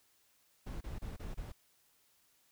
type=noise bursts; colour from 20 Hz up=brown; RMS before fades=-42 dBFS; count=5; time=0.66-1.522 s; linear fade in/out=10 ms; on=150 ms; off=28 ms; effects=white hiss -71 dBFS RMS until 2.51 s